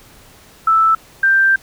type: tone pair in turn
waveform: sine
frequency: 1318.5 / 1574.8 Hz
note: E6 / G6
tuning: 0 / +8 cents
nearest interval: minor third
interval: 308 cents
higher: second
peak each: -9 dBFS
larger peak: neither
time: 0.67-0.95 / 1.23-1.56 s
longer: second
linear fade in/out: 5 ms
effects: pink hiss -45 dBFS RMS until 1.62 s